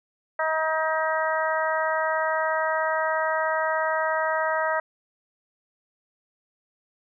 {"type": "harmonic tone", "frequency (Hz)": 316.9, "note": "D#4", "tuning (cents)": 32, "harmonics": [2, 3, 4, 5, 6], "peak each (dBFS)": [-26, -28, -29, -30, -31], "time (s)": [0.39, 4.8], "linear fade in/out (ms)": 5, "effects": []}